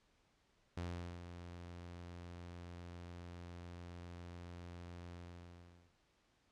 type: tone with ADSR envelope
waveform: sawtooth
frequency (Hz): 87.2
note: F2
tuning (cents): -2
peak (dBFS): -36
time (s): 0.77-5.94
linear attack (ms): 5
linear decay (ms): 420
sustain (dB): -9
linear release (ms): 810
effects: pink hiss -75 dBFS RMS until 6.51 s + low-pass 6000 Hz 12 dB/octave